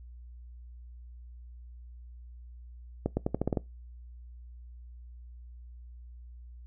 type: accelerating click train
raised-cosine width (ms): 2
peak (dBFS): -14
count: 8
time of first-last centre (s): 3.06-3.572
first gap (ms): 110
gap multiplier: 0.86
effects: noise-tail reverb RT60 0.2 s tail -22 dB re dry + added 60 Hz sine -45 dBFS peak until 6.66 s